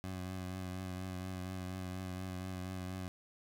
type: tone with vibrato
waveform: 20% pulse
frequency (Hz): 92.5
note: F#2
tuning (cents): 0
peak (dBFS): -35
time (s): 0.04-3.08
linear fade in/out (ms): 0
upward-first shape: triangle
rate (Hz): 4.2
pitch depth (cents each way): 34
effects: none